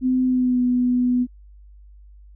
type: tone with pitch glide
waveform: sine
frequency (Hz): 256 to 247.9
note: C4 to B3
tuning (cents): -38 to +7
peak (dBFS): -16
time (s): 0.01-1.27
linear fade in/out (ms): 50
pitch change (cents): -55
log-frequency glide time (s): 0.25-0.61
effects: added 50 Hz sine -43 dBFS peak until 2.35 s